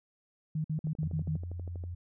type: tone bursts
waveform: sine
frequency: 155.56 Hz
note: D#3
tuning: in tune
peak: -29 dBFS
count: 6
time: 0.55-1.368 s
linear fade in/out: 5 ms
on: 93 ms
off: 52 ms
type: click train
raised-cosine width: 2 ms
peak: -33 dBFS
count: 14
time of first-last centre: 0.79-1.838 s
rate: 12.4 Hz
type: tone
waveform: sine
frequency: 87.31 Hz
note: F2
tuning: in tune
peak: -36 dBFS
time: 1.02-1.95 s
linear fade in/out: 10 ms
effects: none